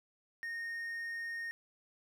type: tone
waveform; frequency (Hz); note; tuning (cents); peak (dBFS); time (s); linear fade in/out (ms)
triangle; 1848; A#6; -16; -36; 0.43-1.51; 0
effects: none